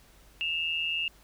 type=tone pair together; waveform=sine; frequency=2659 / 2821 Hz; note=E7 / F7; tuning=+14 / +17 cents; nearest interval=minor second; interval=103 cents; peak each=-31 / -30 dBFS; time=0.41-1.08 s; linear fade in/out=0 ms; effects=added 50 Hz sine -59 dBFS peak until 1.23 s + pink hiss -59 dBFS RMS until 1.23 s